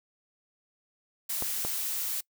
blue noise, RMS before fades -32 dBFS, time 1.29-2.21 s, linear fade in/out 10 ms
clicks, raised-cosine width 1 ms, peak -20 dBFS, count 2, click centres 1.424 / 1.65 s
effects noise-tail reverb RT60 0.1 s tail -24 dB re dry

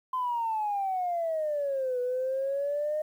sine exponential two-way sweep, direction down then up, 1035 to 491.5 to 617 Hz, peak -26 dBFS, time 0.13-3.02 s, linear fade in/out 5 ms, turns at 2 s, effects tanh soft clip ceiling -22 dBFS + 10-bit

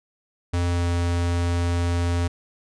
square tone with pitch glide, 87.31 to 86.56 Hz, F2 to F2, 0 to -15 cents, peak -21 dBFS, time 0.53-2.28 s, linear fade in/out 10 ms, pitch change -15 cents, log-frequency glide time 0.68-0.85 s, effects resampled to 22050 Hz

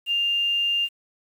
sine tone with quantisation, 2800 Hz, F7, 4 cents sharp, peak -20 dBFS, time 0.06-0.89 s, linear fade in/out 50 ms, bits 8, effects none

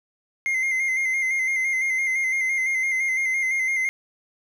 triangle tone with vibrato, 2093 Hz, C7, in tune, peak -19 dBFS, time 0.46-3.89 s, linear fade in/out 0 ms, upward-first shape square, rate 5.9 Hz, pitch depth 31 cents each way, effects none

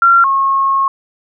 sine tone pair in turn, 1373 / 1087.4 Hz, F6 / C#6, -30 / -34 cents, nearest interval major third, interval 404 cents, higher first, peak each -5 / -10 dBFS, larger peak first, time 0.02-0.24 / 0.24-0.88 s, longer second, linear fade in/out 2 ms, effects none

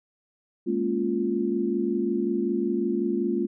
sine chord, Bb minor seventh, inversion third, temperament equal, 207.7 / 233.1 / 277.2 / 349.2 Hz, Ab3 / Bb3 / Db4 / F4, 0 / 0 / 0 / 0 cents, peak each -29 / -29 / -31 / -26 dBFS, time 0.66-3.47 s, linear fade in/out 20 ms, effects none

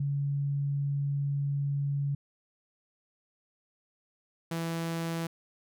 sine / sawtooth tone pair in turn, 141.3 / 165.75 Hz, C#3 / E3, +34 / +10 cents, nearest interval minor third, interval 276 cents, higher second, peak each -27 dBFS, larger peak neither, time 0-2.15 / 4.51-5.27 s, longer first, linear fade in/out 5 ms, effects none

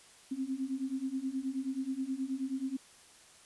sine beating tone pair, 259.7 / 269.1 Hz, C4 / C4, -13 / +49 cents, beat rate 9.4 Hz, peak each -37 / -35 dBFS, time 0.31-2.77 s, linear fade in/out 10 ms, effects white hiss -58 dBFS RMS until 3.45 s + resampled to 24000 Hz

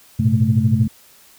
sine tone cluster, 102.3 / 115.1 / 127.9 / 218 Hz, G#2 / A#2 / C3 / A3, -26 / -22 / -39 / -16 cents, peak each -18 dBFS, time 0.19-0.88 s, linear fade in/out 10 ms, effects tanh soft clip ceiling -2 dBFS + white hiss -49 dBFS RMS until 1.38 s

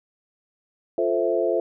sine chord, F major seventh, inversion none, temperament equal, 349.2 / 440 / 523.3 / 659.3 Hz, F4 / A4 / C5 / E5, 0 / 0 / 0 / 0 cents, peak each -25 dBFS, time 0.98-1.6 s, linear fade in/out 2 ms, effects none

